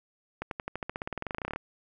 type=accelerating click train; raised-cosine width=0.5 ms; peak=-18 dBFS; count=23; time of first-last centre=0.42-1.56 s; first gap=92 ms; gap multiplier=0.94; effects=none